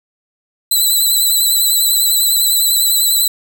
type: tone with vibrato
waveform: 10% pulse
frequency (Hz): 3988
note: B7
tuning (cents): +16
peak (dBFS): -4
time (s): 0.71-3.28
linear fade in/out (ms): 5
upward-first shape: triangle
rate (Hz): 10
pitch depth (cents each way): 45
effects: none